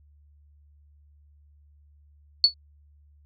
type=tone with exponential decay; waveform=sine; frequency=4435 Hz; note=C#8; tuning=in tune; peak=-9 dBFS; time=2.44-2.54 s; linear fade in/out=1 ms; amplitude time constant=20 ms; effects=added 73 Hz sine -54 dBFS peak until 3.25 s